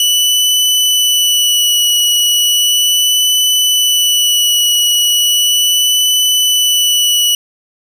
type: tone with vibrato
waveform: sawtooth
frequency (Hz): 2960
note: F#7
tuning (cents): 0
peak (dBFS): -6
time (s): 0-7.35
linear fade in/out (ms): 2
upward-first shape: sine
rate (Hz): 0.36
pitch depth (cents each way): 17
effects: none